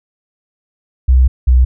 sine tone pair in turn, 63.9 / 62.73 Hz, C2 / B1, -40 / +28 cents, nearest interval unison, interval 32 cents, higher first, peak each -5 dBFS, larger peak neither, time 1.08-1.28 / 1.47-1.65 s, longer first, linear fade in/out 10 ms, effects none

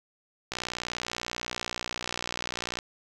click train, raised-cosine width 0.2 ms, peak -14 dBFS, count 138, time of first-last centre 0.52-2.788 s, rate 60.4 Hz, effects none

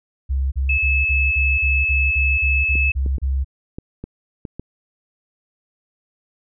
sine tone bursts, 67 Hz, C2, 42 cents sharp, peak -17 dBFS, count 12, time 0.29-3.446 s, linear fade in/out 20 ms, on 230 ms, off 36 ms
sine tone, 2600 Hz, E7, 24 cents flat, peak -17 dBFS, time 0.69-2.92 s, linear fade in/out 5 ms
clicks, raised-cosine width 3 ms, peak -17 dBFS, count 7, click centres 2.755 / 3.062 / 3.182 / 3.785 / 4.04 / 4.452 / 4.596 s
effects none

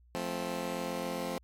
15% pulse chord, F major, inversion none, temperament just, 174.61 / 218.3 / 261.9 Hz, F3 / A3 / C4, 0 / -13 / +2 cents, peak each -32 / -33 / -32 dBFS, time 0.15-1.38 s, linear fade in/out 0 ms, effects added 60 Hz sine -58 dBFS peak until 1.43 s + MP3 64 kbps

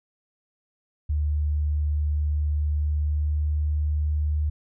sine tone with pitch glide, 74.6 to 75.29 Hz, D2 to D2, +28 to +44 cents, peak -21 dBFS, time 1.09-4.5 s, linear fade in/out 10 ms, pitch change +16 cents, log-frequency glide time 2.59-4.16 s, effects none

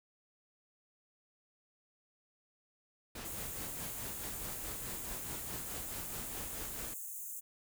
pink noise with tremolo, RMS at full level -44 dBFS, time 3.15-6.94 s, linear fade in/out 5 ms, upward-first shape sine, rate 4.7 Hz, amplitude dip 50%
white high-pass noise, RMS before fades -44 dBFS, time 3.24-7.41 s, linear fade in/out 20 ms, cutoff 6400 Hz, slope 96 dB/octave
effects none

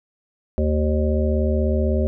harmonic tone, 76.2 Hz, D#2, 36 cents flat, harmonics 1 / 3 / 5 / 7 / 8, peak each -19 / -24 / -26 / -27 / -28 dBFS, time 0.58-2.07 s, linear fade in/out 0 ms, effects none

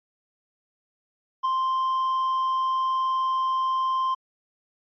triangle tone with ADSR envelope, 1046.5 Hz, C6, in tune, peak -17 dBFS, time 1.43-4.15 s, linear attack 22 ms, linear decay 5 ms, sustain -3 dB, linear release 14 ms, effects resampled to 11025 Hz

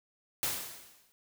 white noise with exponential decay, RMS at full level -30 dBFS, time 0.43-1.12 s, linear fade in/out 0 ms, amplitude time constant 150 ms, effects none

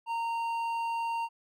triangle tone with hard clipping, 923 Hz, A#5, 17 cents flat, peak -31 dBFS, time 0.06-1.29 s, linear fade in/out 50 ms, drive 10 dB, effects none

